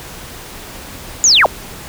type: linear sweep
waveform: sine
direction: down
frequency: 7120 to 474.3 Hz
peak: -6 dBFS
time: 1.24-1.46 s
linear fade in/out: 0 ms
effects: pink hiss -32 dBFS RMS until 1.88 s